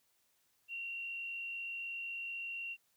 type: tone with frequency modulation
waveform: sine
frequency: 2748 Hz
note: F7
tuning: 29 cents flat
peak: -39 dBFS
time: 0.68-2.77 s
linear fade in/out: 50 ms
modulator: 54.5 Hz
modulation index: 0.58
effects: white hiss -75 dBFS RMS until 2.96 s